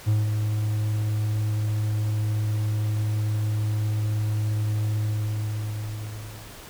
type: tone with ADSR envelope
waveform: triangle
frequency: 106.7 Hz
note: G#2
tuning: 47 cents sharp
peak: -15 dBFS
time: 0.06-6.59 s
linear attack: 25 ms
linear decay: 180 ms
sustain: -5 dB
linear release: 1600 ms
effects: pink hiss -43 dBFS RMS until 6.69 s